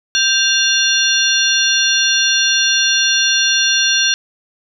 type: tone cluster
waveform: sine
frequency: 1569 / 2788 / 3522 / 4278 / 5720 Hz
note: G6 / F7 / A7 / C8 / F8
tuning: +1 / -4 / +1 / +38 / +41 cents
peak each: -18 dBFS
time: 0.15-4.14 s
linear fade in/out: 0 ms
effects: none